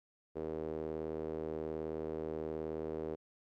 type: tone with band-pass filter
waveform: sawtooth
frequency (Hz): 78.8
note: D#2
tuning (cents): +23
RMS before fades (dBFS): -40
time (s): 0.35-3.16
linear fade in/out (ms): 20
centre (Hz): 430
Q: 3.4
effects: none